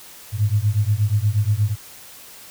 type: beating tone pair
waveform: sine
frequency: 100.8 / 109.2 Hz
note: G2 / A2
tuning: +49 / -13 cents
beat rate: 8.4 Hz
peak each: -19 dBFS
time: 0.32-1.76 s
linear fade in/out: 50 ms
effects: white hiss -42 dBFS RMS until 2.5 s